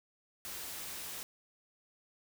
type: noise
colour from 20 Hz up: white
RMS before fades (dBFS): -43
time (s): 0.45-1.23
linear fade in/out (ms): 0
effects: none